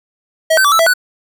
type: tone with pitch steps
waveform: square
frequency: 641 / 1540 / 1156 / 1315 / 660 / 1485 Hz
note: E5 / G6 / D6 / E6 / E5 / F#6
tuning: -49 / -31 / -28 / -5 / +2 / +6 cents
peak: -9 dBFS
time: 0.5-0.938 s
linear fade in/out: 10 ms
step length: 73 ms
effects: none